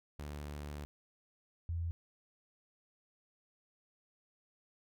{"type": "tone pair in turn", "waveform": ["sawtooth", "sine"], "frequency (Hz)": [73.42, 84.29], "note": ["D2", "E2"], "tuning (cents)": [0, 39], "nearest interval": "major second", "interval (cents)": 239, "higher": "second", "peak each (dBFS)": [-38, -34], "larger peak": "second", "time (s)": [[0.19, 0.85], [1.69, 1.91]], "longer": "first", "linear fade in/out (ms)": 0, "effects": []}